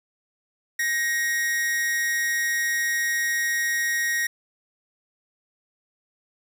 45% pulse tone with amplitude modulation, 1880 Hz, A#6, 14 cents sharp, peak -20 dBFS, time 0.79-4.27 s, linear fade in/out 5 ms, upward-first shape sine, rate 286 Hz, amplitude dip 45%, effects none

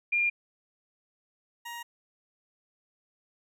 sine / 20% pulse tone pair in turn, 2405 / 943.7 Hz, D7 / A#5, +41 / +21 cents, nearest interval octave + major third, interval 1620 cents, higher first, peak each -23 / -33 dBFS, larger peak first, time 0.12-0.3 / 1.65-1.83 s, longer neither, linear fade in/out 10 ms, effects none

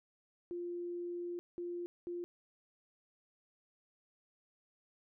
sine tone bursts at uneven times, 349.2 Hz, F4, in tune, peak -38 dBFS, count 3, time 0.51-1.39 / 1.58-1.86 / 2.07-2.24 s, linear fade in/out 0 ms, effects none

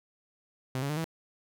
sawtooth tone with pitch steps, 130 / 140.14 / 151.07 / 162.85 Hz, C3 / C#3 / D3 / E3, -11 / +19 / +49 / -21 cents, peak -26 dBFS, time 0.75-1.042 s, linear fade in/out 0 ms, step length 73 ms, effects none

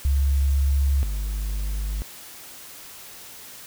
sine / triangle tone pair in turn, 69.3 / 50.8 Hz, C#2 / G#1, 0 / -38 cents, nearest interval perfect fourth, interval 538 cents, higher first, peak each -17 / -22 dBFS, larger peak first, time 0.05-1.03 / 1.03-2.02 s, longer second, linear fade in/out 0 ms, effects white hiss -42 dBFS RMS until 3.66 s

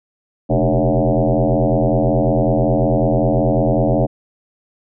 sine tone with frequency modulation, 208.9 Hz, G#3, 10 cents sharp, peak -12 dBFS, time 0.49-4.07 s, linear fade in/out 20 ms, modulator 85.4 Hz, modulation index 5.7, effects none

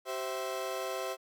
30% pulse chord, C major, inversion second, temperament equal with one note detuned, 383 / 523.3 / 659.3 Hz, G4 / C5 / E5, -40 / 0 / 0 cents, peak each -37 / -35 / -36 dBFS, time 0.05-1.17 s, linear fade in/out 50 ms, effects none

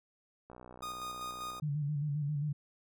click train, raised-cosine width 1 ms, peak -36 dBFS, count 69, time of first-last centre 0.5-1.599 s, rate 61.9 Hz
45% pulse tone with tremolo, 1234 Hz, D#6, 15 cents flat, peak -38 dBFS, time 0.82-1.6 s, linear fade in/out 10 ms, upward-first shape square, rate 5.1 Hz, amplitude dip 35%
sine tone with vibrato, 146.83 Hz, D3, in tune, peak -31 dBFS, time 1.62-2.53 s, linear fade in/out 10 ms, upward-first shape square, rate 7.5 Hz, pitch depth 50 cents each way
effects none

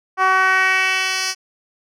10% pulse tone with band-pass filter sweep, 377.1 Hz, F#4, 33 cents sharp, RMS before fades -17 dBFS, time 0.17-1.35 s, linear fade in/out 50 ms, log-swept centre 1000 to 5100 Hz, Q 1.8, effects none

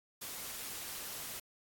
white noise, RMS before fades -43 dBFS, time 0.21-1.4 s, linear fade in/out 10 ms, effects AAC 64 kbps

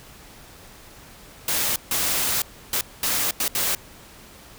white noise bursts at uneven times, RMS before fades -23 dBFS, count 6, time 1.48-1.76 / 1.91-2.42 / 2.73-2.81 / 3.03-3.31 / 3.4-3.48 / 3.55-3.75 s, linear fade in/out 2 ms, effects pink hiss -46 dBFS RMS until 4.58 s

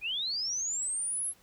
sine linear sweep, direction up, 2371 to 11180 Hz, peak -30 dBFS, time 0.01-1.34 s, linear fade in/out 50 ms, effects pink hiss -62 dBFS RMS until 1.42 s

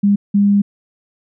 sine tone bursts at uneven times, 202.1 Hz, G#3, 47 cents flat, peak -9 dBFS, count 2, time 0.03-0.16 / 0.34-0.62 s, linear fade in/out 10 ms, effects none

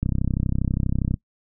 click train, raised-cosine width 5 ms, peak -10 dBFS, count 37, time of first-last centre 0.03-1.141 s, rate 32.4 Hz, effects noise-tail reverb RT60 0.1 s tail -22 dB re dry

